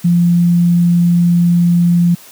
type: tone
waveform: sine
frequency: 173.2 Hz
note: F3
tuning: 14 cents flat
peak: -7 dBFS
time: 0.04-2.15 s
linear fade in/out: 10 ms
effects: white hiss -39 dBFS RMS until 2.31 s + high-pass 100 Hz 12 dB/octave